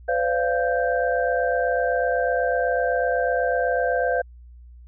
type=tone cluster; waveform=sine; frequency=507 / 575 / 692 / 1567 Hz; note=B4 / D5 / F5 / G6; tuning=+45 / -37 / -16 / -1 cents; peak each=-23 / -27 / -24 / -27 dBFS; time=0.08-4.22 s; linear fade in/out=10 ms; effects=added 60 Hz sine -42 dBFS peak until 4.87 s